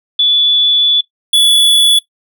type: tone pair in turn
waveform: sine / square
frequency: 3451 / 3429 Hz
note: A7 / A7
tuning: -34 / -45 cents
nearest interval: unison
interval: 11 cents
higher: first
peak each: -7 dBFS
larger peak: neither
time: 0.19-1.01 / 1.33-1.99 s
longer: first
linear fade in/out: 5 ms
effects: noise-tail reverb RT60 0.1 s tail -17 dB re dry